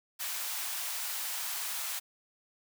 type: high-pass noise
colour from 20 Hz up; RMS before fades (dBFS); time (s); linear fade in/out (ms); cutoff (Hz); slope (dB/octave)
white; -36; 0.19-2; 20; 710; 24
effects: none